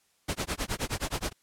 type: noise with tremolo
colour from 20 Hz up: pink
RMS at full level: -29 dBFS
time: 0.28-1.33 s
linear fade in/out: 10 ms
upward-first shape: sine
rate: 9.5 Hz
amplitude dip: 100%
effects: white hiss -69 dBFS RMS until 1.42 s + low-pass 11000 Hz 12 dB/octave